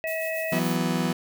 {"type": "harmonic tone", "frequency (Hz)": 644, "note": "E5", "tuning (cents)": -41, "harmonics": [1, 3, 4], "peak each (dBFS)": [-28, -33, -34], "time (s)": [0.04, 0.59], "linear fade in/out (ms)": 0}
{"type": "noise with tremolo", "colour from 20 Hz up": "violet", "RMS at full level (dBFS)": -37, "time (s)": [0.07, 0.76], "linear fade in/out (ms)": 2, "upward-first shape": "sine", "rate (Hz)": 7, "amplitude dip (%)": 45}
{"type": "chord", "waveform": "35% pulse", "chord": "E suspended second", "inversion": "none", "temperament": "just", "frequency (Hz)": [164.81, 185.42, 247.2], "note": ["E3", "F#3", "B3"], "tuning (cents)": [0, 4, 2], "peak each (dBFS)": -26, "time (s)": [0.52, 1.13], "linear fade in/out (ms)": 5}
{"effects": []}